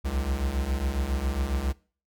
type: beating tone pair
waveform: square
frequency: 61.7 / 69 Hz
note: B1 / C#2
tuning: -1 / -7 cents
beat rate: 7.3 Hz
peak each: -31 / -28 dBFS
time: 0.04-1.73 s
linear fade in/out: 20 ms
effects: noise-tail reverb RT60 0.4 s tail -22 dB re dry